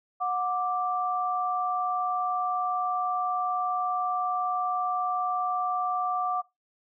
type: tone pair together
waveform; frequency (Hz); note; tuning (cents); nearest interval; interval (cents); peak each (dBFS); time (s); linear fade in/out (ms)
sine; 729.4 / 1174.7; F#5 / D6; -25 / 0; minor sixth; 825; -28; 0.2-6.42; 20
effects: noise-tail reverb RT60 0.2 s tail -21 dB re dry